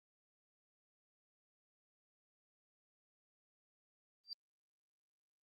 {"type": "tone with exponential growth", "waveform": "sine", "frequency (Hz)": 4699, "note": "D8", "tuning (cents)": 0, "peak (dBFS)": -37, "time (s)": [4.24, 4.33], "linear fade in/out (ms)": 1, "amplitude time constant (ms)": 18, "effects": ["tanh soft clip ceiling -35 dBFS", "Opus 24 kbps"]}